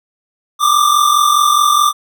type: tone pair together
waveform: square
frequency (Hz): 1174.7 / 1219.5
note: D6 / D#6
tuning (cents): 0 / -35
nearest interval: minor second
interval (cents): 65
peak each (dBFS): -11 / -15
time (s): 0.59-1.93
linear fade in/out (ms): 50
effects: none